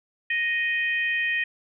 harmonic tone, 622.3 Hz, D#5, in tune, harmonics 3 / 4 / 5, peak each -24 / -27 / -36 dBFS, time 0.3-1.44 s, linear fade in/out 5 ms, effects none

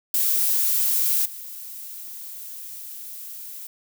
violet noise with level steps, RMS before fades -21 / -37 dBFS, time 0.14-3.67 s, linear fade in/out 2 ms, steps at 1.25 s, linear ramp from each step 10 ms, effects none

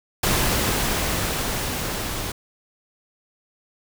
pink noise with level ramp, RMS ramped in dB -20 to -29 dBFS, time 0.23-2.32 s, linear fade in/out 5 ms, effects none

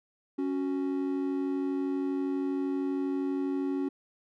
triangle tone pair together, 277.4 / 370 Hz, C#4 / F#4, +1 / 0 cents, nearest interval perfect fourth, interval 499 cents, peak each -27 / -32 dBFS, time 0.38-3.89 s, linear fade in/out 10 ms, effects none

